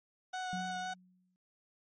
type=tone with vibrato; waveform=30% pulse; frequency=738 Hz; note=F#5; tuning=5 cents flat; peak=-34 dBFS; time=0.33-0.94 s; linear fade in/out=10 ms; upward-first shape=sine; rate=3.9 Hz; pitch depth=13 cents each way
type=tone with exponential decay; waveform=sine; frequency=182.8 Hz; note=F#3; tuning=21 cents flat; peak=-36 dBFS; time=0.53-1.36 s; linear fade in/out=0 ms; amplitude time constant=180 ms
effects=low-pass 8000 Hz 12 dB/octave + MP3 32 kbps